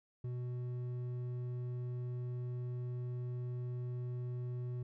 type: tone with hard clipping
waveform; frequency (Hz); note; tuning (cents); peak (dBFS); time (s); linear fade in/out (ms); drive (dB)
sine; 123.47; B2; 0; -39; 0.24-4.83; 5; 6
effects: none